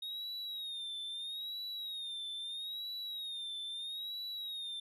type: tone with vibrato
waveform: triangle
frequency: 3729 Hz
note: A#7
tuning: in tune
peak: -38 dBFS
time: 0.02-4.8 s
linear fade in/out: 5 ms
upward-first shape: sine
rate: 0.77 Hz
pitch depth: 93 cents each way
effects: none